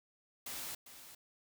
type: noise with echo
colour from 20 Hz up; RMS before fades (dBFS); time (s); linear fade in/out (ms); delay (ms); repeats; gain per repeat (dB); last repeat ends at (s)
white; -43; 0.46-0.75; 5; 400; 1; -11; 1.15
effects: none